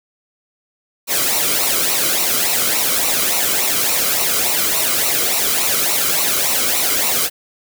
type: noise with flanger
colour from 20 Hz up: white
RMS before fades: -17 dBFS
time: 1.07-7.3 s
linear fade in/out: 50 ms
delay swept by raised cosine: 0.6 to 1.15 ms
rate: 3.5 Hz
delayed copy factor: -0.65
effects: none